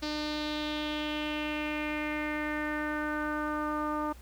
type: tone with low-pass filter sweep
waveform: sawtooth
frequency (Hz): 301.5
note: D4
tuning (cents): +46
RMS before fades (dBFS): -33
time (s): 0.02-4.13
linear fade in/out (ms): 10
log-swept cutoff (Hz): 4600 to 1100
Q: 4
effects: added 60 Hz sine -48 dBFS peak until 4.21 s + pink hiss -57 dBFS RMS until 4.21 s